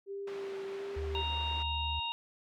sine tone with vibrato, 394 Hz, G4, 9 cents sharp, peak -37 dBFS, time 0.06-1.24 s, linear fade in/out 50 ms, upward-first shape sine, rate 1.4 Hz, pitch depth 18 cents each way
pink band-pass noise, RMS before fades -50 dBFS, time 0.27-1.63 s, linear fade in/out 5 ms, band 290 to 3100 Hz, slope 12 dB/octave
sine tone, 75 Hz, D2, 37 cents sharp, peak -35 dBFS, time 0.96-2 s, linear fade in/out 10 ms
harmonic tone, 932.3 Hz, A#5, in tune, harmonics 1 / 3 / 4, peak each -37 / -37 / -39 dBFS, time 1.15-2.12 s, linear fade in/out 0 ms
effects none

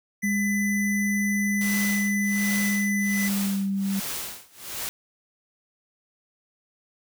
square tone, 2003 Hz, B6, 24 cents sharp, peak -27 dBFS, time 0.22-3.29 s, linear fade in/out 20 ms
sine tone with pitch glide, 203.1 to 195.96 Hz, G#3 to G3, -38 to 0 cents, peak -23 dBFS, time 0.23-4 s, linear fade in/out 10 ms, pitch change -62 cents, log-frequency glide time 2.92-3.63 s
white noise with tremolo, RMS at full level -31 dBFS, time 1.61-4.89 s, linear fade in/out 0 ms, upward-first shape sine, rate 1.3 Hz, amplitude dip 95%
effects none

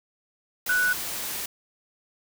sine tone in noise, 1480 Hz, F#6, in tune, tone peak -20 dBFS, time 0.69-0.93 s, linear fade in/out 5 ms, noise white, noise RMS -32 dBFS, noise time 0.66-1.46 s, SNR +9 dB, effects none

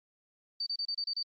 sine tone bursts, 4600 Hz, D8, 37 cents flat, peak -31 dBFS, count 7, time 0.6-1.229 s, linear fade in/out 5 ms, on 65 ms, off 29 ms, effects Opus 24 kbps

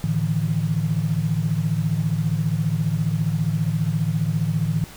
sine chord, A suspended fourth, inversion none, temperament equal with one note detuned, 110 / 150 / 164.81 Hz, A2 / D3 / E3, 0 / +37 / 0 cents, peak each -25 / -23 / -23 dBFS, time 0.04-4.84 s, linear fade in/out 0 ms, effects pink hiss -42 dBFS RMS until 4.96 s

